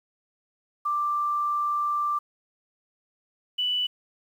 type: tone pair in turn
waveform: sine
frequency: 1179 / 2971 Hz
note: D6 / F#7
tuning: +6 / +6 cents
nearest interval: octave + major third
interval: 1600 cents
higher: second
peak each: -23 dBFS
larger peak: neither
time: 0.85-2.19 / 3.58-3.87 s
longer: first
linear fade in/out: 10 ms
effects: 9-bit

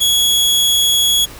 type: tone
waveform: sawtooth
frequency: 3347 Hz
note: G#7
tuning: 13 cents sharp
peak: -8 dBFS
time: 0-1.26 s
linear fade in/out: 20 ms
effects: added 50 Hz sine -40 dBFS peak until 1.39 s + pink hiss -36 dBFS RMS until 1.39 s

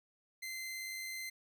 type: tone with amplitude modulation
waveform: sawtooth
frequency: 2072 Hz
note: C7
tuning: 17 cents flat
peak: -36 dBFS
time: 0.42-1.3 s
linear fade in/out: 10 ms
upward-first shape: sine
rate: 98.4 Hz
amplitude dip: 25%
effects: none

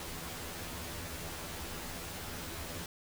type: noise with comb filter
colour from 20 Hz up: pink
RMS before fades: -42 dBFS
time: 0-2.86 s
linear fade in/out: 2 ms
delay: 12 ms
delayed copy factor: +0.95
effects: none

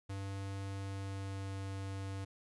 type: tone with pitch glide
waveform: square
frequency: 98 to 97.27 Hz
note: G2 to G2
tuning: 0 to -13 cents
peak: -40 dBFS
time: 0.09-2.25 s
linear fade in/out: 10 ms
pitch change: -13 cents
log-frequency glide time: 0.73-1.58 s
effects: resampled to 24000 Hz + 13-bit

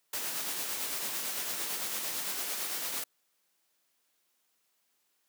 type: noise with tremolo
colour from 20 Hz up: white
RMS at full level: -34 dBFS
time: 0.13-3.04 s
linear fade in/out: 5 ms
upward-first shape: sine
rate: 8.9 Hz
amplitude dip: 30%
effects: white hiss -75 dBFS RMS until 5.28 s + high-pass 200 Hz 12 dB/octave

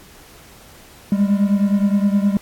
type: beating tone pair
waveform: triangle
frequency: 198.9 / 208.5 Hz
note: G3 / G#3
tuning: +25 / +7 cents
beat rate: 9.6 Hz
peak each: -13 / -17 dBFS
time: 1.12-2.37 s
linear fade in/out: 2 ms
effects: pink hiss -45 dBFS RMS until 2.41 s + AAC 64 kbps

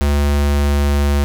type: tone with pitch glide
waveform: square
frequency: 72 to 71.46 Hz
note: D2 to D2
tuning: -34 to -47 cents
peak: -13 dBFS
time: 0.01-1.24 s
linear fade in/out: 0 ms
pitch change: -13 cents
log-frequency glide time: 0.16-0.95 s
effects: none

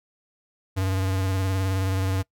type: tone with vibrato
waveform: square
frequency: 95.1 Hz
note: F#2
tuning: 48 cents sharp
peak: -23 dBFS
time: 0.76-2.23 s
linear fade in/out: 20 ms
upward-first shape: sine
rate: 19 Hz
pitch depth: 33 cents each way
effects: noise-tail reverb RT60 0.1 s tail -22 dB re dry

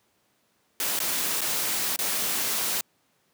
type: noise with dropouts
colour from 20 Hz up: white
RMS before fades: -27 dBFS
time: 0.8-2.81 s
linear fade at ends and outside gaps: 2 ms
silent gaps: 0.991-1.001 / 1.409-1.415 / 1.962-1.989 s
effects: pink hiss -68 dBFS RMS until 3.33 s + high-pass 150 Hz 12 dB/octave

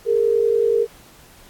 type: tone pair together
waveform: sine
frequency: 412.1 / 462.6 Hz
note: G#4 / A#4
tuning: -13 / -13 cents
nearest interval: major second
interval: 200 cents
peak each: -19 / -16 dBFS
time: 0.05-0.87 s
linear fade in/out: 50 ms
effects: pink hiss -48 dBFS RMS until 1.49 s + AAC 64 kbps

